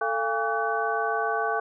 sine tone cluster, 442.5 / 687 / 814 / 1141 / 1508 Hz, A4 / F5 / G#5 / C#6 / F#6, +10 / -29 / -35 / +50 / +32 cents, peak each -30 dBFS, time 0.01-1.6 s, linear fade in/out 5 ms, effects none

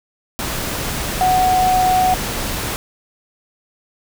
sine tone in noise, 740 Hz, F#5, in tune, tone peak -12 dBFS, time 1.21-2.14 s, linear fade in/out 0 ms, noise pink, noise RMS -23 dBFS, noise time 0.39-2.76 s, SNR +8 dB, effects none

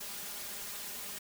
white noise with comb filter, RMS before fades -42 dBFS, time 0-1.19 s, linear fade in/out 10 ms, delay 4.9 ms, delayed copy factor +0.85, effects none

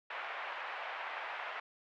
pink band-pass noise, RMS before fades -42 dBFS, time 0.1-1.6 s, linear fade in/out 5 ms, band 690 to 2600 Hz, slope 24 dB/octave, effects none

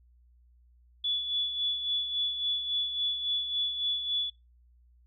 sine tone with tremolo, 3432 Hz, A7, 44 cents flat, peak -26 dBFS, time 1.04-4.3 s, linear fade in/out 5 ms, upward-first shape sine, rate 3.6 Hz, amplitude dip 55%, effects noise-tail reverb RT60 0.2 s tail -19 dB re dry + added 60 Hz sine -58 dBFS peak until 5.06 s

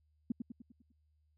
sine tone with echo, 234.3 Hz, A#3, 9 cents sharp, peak -29 dBFS, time 0.3-0.32 s, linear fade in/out 5 ms, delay 100 ms, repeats 6, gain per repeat -6 dB, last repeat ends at 0.92 s, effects added 76 Hz sine -70 dBFS peak until 1.37 s

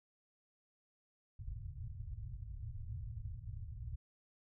white low-pass noise, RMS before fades -45 dBFS, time 1.39-3.96 s, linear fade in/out 5 ms, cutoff 120 Hz, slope 48 dB/octave, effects none

